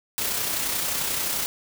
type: noise with amplitude modulation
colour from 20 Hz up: white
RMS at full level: -25 dBFS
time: 0.18-1.46 s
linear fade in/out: 0 ms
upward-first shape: sine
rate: 31.4 Hz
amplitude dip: 35%
effects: none